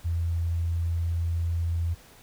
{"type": "tone", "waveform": "sine", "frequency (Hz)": 84.3, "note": "E2", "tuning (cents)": 39, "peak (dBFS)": -24, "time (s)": [0.04, 1.95], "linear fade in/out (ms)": 20, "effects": ["pink hiss -53 dBFS RMS until 2.22 s"]}